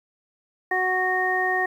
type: harmonic tone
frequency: 370 Hz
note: F#4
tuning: in tune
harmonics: 1 / 2 / 3 / 5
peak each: -28 / -25 / -33 / -23 dBFS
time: 0.71-1.66 s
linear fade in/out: 5 ms
effects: 9-bit